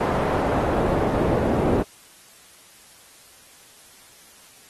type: noise with band-pass filter sweep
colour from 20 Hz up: brown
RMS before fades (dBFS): -22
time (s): 0-1.83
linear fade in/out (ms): 10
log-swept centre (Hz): 760 to 440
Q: 0.91
effects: white hiss -50 dBFS RMS until 4.69 s + AAC 32 kbps